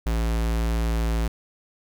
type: tone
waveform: square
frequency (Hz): 56.3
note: A1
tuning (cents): +40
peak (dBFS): -22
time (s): 0.06-1.28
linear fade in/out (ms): 5
effects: none